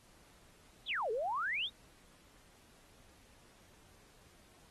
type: exponential two-way sweep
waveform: sine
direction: down then up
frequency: 4186 to 415.3 to 3867 Hz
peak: -33 dBFS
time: 0.86-1.7 s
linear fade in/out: 50 ms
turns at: 1.11 s
effects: pink hiss -64 dBFS RMS until 4.7 s + AAC 32 kbps